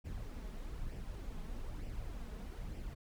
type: noise with flanger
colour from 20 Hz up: brown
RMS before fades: -43 dBFS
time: 0.04-2.95 s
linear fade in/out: 20 ms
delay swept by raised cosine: 0.37 to 4.77 ms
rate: 1.1 Hz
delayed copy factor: +0.5
effects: none